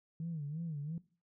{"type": "tone with vibrato", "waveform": "sine", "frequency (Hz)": 155.56, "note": "D#3", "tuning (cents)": 0, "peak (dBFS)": -36, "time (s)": [0.2, 0.98], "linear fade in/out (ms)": 2, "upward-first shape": "sine", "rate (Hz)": 2.9, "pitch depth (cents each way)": 150, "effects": ["noise-tail reverb RT60 0.4 s tail -19 dB re dry", "tanh soft clip ceiling -32 dBFS"]}